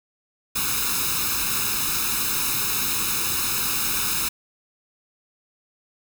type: noise with comb filter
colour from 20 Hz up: white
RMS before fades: -24 dBFS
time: 0.55-4.29 s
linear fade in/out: 10 ms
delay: 0.77 ms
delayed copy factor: +0.85
effects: none